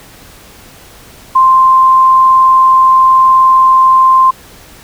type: tone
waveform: sine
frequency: 1046.5 Hz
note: C6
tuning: in tune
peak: -3 dBFS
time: 1.35-4.31 s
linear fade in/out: 10 ms
effects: pink hiss -37 dBFS RMS until 4.83 s